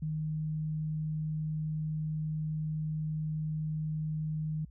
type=tone; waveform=sine; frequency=155.3 Hz; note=D#3; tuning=3 cents flat; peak=-31 dBFS; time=0.02-4.65 s; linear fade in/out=5 ms; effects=added 60 Hz sine -50 dBFS peak until 4.7 s